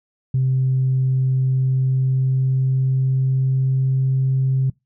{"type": "tone with pitch glide", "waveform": "sine", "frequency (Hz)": [130.8, 132.4], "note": ["C3", "C3"], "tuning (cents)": [0, 21], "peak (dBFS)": -14, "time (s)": [0.34, 4.7], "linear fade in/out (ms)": 5, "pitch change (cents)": 21, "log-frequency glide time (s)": [1.37, 4.14], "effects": ["noise-tail reverb RT60 0.2 s tail -25 dB re dry", "tanh soft clip ceiling -11 dBFS"]}